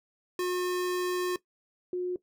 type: tone pair in turn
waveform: square / sine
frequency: 360.7 / 360.7 Hz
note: F#4 / F#4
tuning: -44 / -44 cents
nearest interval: unison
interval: 0 cents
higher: neither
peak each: -28 dBFS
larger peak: neither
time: 0.39-1.36 / 1.93-2.16 s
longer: first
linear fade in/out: 2 ms
effects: noise-tail reverb RT60 0.1 s tail -17 dB re dry